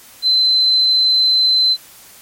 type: tone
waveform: sine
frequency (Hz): 4063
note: B7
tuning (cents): +48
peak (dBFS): -10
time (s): 0.22-1.77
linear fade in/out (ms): 50
effects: white hiss -42 dBFS RMS until 2.21 s + MP3 64 kbps